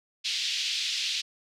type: band-pass noise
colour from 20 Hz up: white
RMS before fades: -30 dBFS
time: 0.24-1.22 s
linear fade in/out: 20 ms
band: 2700 to 4700 Hz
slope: 24 dB/octave
effects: none